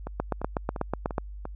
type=two click trains; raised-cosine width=1 ms; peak=-12 / -20 dBFS; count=9 / 5; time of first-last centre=0.2-1.182 / 0.07-1.454 s; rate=8.15 / 2.89 Hz; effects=added 50 Hz sine -37 dBFS peak until 1.55 s